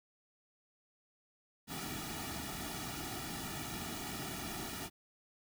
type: noise with comb filter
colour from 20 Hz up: pink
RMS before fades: -42 dBFS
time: 1.67-4.9 s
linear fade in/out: 50 ms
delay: 1.9 ms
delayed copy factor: -0.85
effects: none